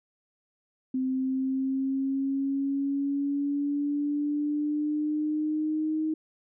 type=exponential sweep; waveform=sine; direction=up; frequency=259.1 to 314 Hz; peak=-25 dBFS; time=0.94-6.14 s; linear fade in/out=5 ms; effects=none